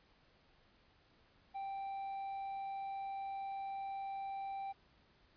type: tone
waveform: triangle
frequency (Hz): 784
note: G5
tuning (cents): 0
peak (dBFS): -38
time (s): 1.54-4.73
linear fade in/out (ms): 20
effects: pink hiss -69 dBFS RMS until 5.36 s + resampled to 11025 Hz